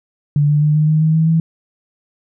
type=tone with pitch steps; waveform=sine; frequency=146 / 148.29 / 150.63 / 152.99 / 155.4 / 157.84 / 160.32 / 162.84 Hz; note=D3 / D3 / D3 / D#3 / D#3 / D#3 / E3 / E3; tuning=-10 / +17 / +44 / -29 / -2 / +25 / -48 / -21 cents; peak=-10 dBFS; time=0.36-1.4 s; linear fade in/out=2 ms; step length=130 ms; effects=none